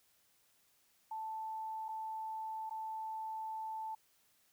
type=tone with dropouts; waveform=sine; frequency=880 Hz; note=A5; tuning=in tune; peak=-39 dBFS; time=1.11-3.95 s; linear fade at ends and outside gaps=5 ms; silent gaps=1.884-1.888 / 2.696-2.708 s; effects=white hiss -72 dBFS RMS until 4.52 s